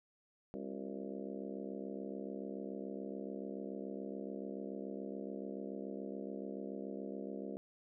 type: harmonic tone with a mistuned harmonic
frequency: 67 Hz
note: C2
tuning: 42 cents sharp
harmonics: 3 / 4 / 5 / 6 / 7 / 8 / 9 / 10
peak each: -46 / -47 / -50 / -49 / -49 / -52 / -53 / -58 dBFS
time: 0.54-7.57 s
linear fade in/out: 0 ms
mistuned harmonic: 6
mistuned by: -88 cents
effects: none